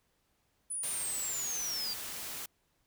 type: linear sweep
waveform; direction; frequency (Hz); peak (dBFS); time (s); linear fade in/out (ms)
sine; down; 10000 to 4622; -34; 0.7-1.94; 10
type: noise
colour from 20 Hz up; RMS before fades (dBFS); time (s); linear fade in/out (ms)
white; -41; 0.83-2.46; 5
effects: pink hiss -75 dBFS RMS until 2.86 s